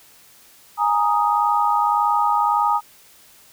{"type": "chord", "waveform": "sine", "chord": "Ab suspended second", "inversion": "none", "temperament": "equal", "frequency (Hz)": [830.6, 932.3, 1244.5], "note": ["Ab5", "Bb5", "Eb6"], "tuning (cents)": [0, 0, 0], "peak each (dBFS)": -20, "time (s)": [0.77, 2.81], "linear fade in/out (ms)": 50, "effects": ["white hiss -50 dBFS RMS until 3.52 s"]}